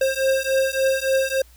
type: beating tone pair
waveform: square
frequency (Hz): 531 / 534.5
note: C5 / C5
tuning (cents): +25 / +37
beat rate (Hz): 3.5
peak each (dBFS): -22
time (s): 0.01-1.42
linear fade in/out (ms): 5
effects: added 60 Hz sine -48 dBFS peak until 1.56 s + white hiss -55 dBFS RMS until 1.56 s